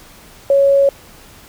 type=tone; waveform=sine; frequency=555 Hz; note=C#5; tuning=2 cents sharp; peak=-8 dBFS; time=0.5-0.89 s; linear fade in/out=2 ms; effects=pink hiss -42 dBFS RMS until 1.48 s